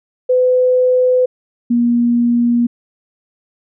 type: tone pair in turn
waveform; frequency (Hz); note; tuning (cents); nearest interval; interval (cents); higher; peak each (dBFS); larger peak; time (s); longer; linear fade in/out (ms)
sine; 505 / 238.3; B4 / A#3; +39 / +38; octave + minor second; 1301; first; -9 / -10; first; 0.29-1.26 / 1.7-2.67; neither; 10
effects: none